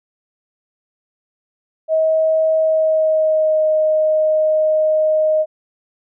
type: tone with pitch glide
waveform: sine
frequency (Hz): 636 to 622.2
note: D#5 to D#5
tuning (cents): +38 to 0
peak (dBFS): -12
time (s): 1.88-5.46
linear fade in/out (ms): 50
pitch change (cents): -38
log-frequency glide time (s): 2.57-3.66
effects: none